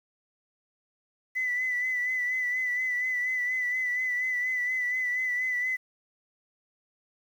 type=tone with vibrato; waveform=sine; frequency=1998 Hz; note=B6; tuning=20 cents sharp; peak=-25 dBFS; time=1.35-5.77 s; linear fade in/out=20 ms; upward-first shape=sine; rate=4.2 Hz; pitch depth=35 cents each way; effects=tanh soft clip ceiling -21 dBFS + 9-bit